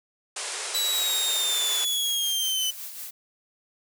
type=band-pass noise; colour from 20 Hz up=white; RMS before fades=-33 dBFS; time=0.36-1.85 s; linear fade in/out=5 ms; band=360 to 10000 Hz; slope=96 dB/octave
type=linear sweep; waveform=sawtooth; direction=down; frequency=3953 to 3005 Hz; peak=-21 dBFS; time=0.74-2.71 s; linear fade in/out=10 ms
type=noise with tremolo; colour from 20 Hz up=blue; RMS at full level=-36 dBFS; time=0.94-3.11 s; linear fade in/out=10 ms; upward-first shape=sine; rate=5.4 Hz; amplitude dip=45%
effects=none